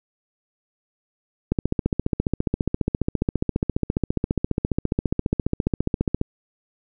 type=click train; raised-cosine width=3 ms; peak=-7 dBFS; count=70; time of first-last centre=1.52-6.214 s; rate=14.7 Hz; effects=none